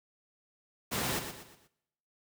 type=noise with echo; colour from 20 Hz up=pink; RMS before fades=-32 dBFS; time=0.91-1.2 s; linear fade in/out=20 ms; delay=120 ms; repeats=4; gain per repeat=-8 dB; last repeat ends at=1.68 s; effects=noise-tail reverb RT60 0.9 s tail -21 dB re dry + high-pass 100 Hz 12 dB/octave